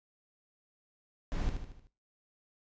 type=noise with echo; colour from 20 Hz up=brown; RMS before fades=-32 dBFS; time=1.32-1.49 s; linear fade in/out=0 ms; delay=76 ms; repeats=5; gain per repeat=-6 dB; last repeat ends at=1.87 s; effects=noise-tail reverb RT60 0.3 s tail -17 dB re dry + resampled to 16000 Hz